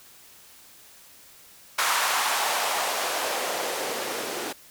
blue noise with band-pass filter sweep, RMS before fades -27 dBFS, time 1.78-4.53 s, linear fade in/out 10 ms, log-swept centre 1100 to 360 Hz, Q 1.8, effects white hiss -51 dBFS RMS until 4.7 s

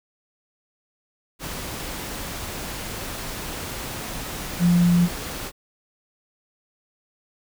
sine tone in noise, 174.4 Hz, F3, 2 cents flat, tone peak -14 dBFS, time 4.59-5.09 s, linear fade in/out 50 ms, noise pink, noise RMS -32 dBFS, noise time 1.39-5.52 s, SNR +15 dB, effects none

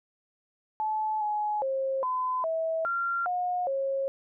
sine tone with pitch steps, 864 / 842 / 535 / 1016 / 649 / 1380 / 720 / 543 Hz, A5 / G#5 / C5 / B5 / E5 / F6 / F#5 / C#5, -32 / +24 / +38 / +49 / -27 / -21 / -47 / -36 cents, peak -26 dBFS, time 0.8-4.08 s, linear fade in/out 0 ms, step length 410 ms, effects none

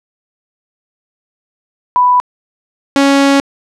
sine / sawtooth tone pair in turn, 991 / 277.5 Hz, B5 / C#4, +6 / +2 cents, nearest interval octave + minor seventh, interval 2204 cents, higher first, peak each -6 / -3 dBFS, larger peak second, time 1.96-2.2 / 2.96-3.4 s, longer second, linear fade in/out 0 ms, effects low-pass 7000 Hz 12 dB/octave

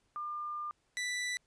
sine / sawtooth tone pair in turn, 1200 / 1976.6 Hz, D6 / B6, +37 / +1 cents, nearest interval major sixth, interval 864 cents, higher second, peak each -36 / -30 dBFS, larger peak second, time 0.16-0.71 / 0.97-1.37 s, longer first, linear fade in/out 0 ms, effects pink hiss -75 dBFS RMS until 1.46 s + resampled to 22050 Hz

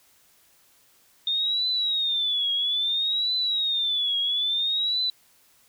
sine tone with vibrato, 3635 Hz, A#7, 44 cents flat, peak -22 dBFS, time 1.27-5.1 s, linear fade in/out 2 ms, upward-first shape triangle, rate 0.6 Hz, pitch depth 180 cents each way, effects white hiss -60 dBFS RMS until 5.68 s

